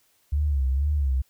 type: tone with vibrato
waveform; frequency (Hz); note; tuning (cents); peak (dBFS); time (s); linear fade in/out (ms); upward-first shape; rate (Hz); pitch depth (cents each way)
sine; 69.8; C#2; +13; -20; 0.32-1.22; 10; sine; 2.1; 120
effects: white hiss -65 dBFS RMS until 1.29 s